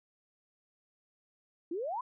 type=exponential sweep; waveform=sine; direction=up; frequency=315.8 to 1056 Hz; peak=-33 dBFS; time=1.71-2.01 s; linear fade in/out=5 ms; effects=none